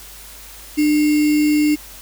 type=tone with sample-and-hold; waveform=sine; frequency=299.6 Hz; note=D4; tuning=35 cents sharp; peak=-12 dBFS; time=0.77-1.76 s; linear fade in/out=20 ms; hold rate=2450 Hz; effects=added 50 Hz sine -43 dBFS peak until 2.01 s + white hiss -39 dBFS RMS until 2.01 s